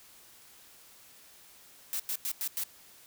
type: noise bursts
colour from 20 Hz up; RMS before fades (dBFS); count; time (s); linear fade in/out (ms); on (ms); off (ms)
blue; -33; 5; 1.93-2.636; 0; 66; 94
effects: white hiss -56 dBFS RMS until 3.06 s